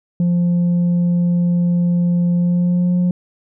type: tone with pitch glide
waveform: sine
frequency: 174.61 to 178.59 Hz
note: F3 to F3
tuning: 0 to +39 cents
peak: -10 dBFS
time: 0.2-3.11 s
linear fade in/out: 2 ms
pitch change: +39 cents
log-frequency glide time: 2.34-2.96 s
effects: tanh soft clip ceiling -12 dBFS